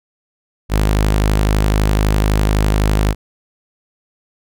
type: tone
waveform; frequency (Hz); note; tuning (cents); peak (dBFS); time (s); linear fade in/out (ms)
sawtooth; 51.91; G#1; 0; -8; 0.69-3.15; 50
effects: none